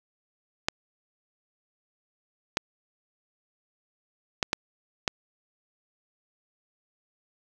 clicks, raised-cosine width 0.2 ms, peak -6 dBFS, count 5, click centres 0.685 / 2.571 / 4.428 / 4.531 / 5.078 s, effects none

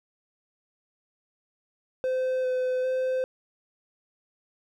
triangle tone with pitch steps, 515 / 509 / 516 Hz, C5 / C5 / C5, -28 / -48 / -24 cents, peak -22 dBFS, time 2.04-3.24 s, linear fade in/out 0 ms, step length 400 ms, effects none

